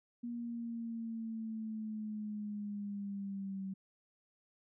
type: linear sweep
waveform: sine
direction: down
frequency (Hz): 238.7 to 191.4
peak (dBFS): -38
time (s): 0.23-3.74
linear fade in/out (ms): 10
effects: none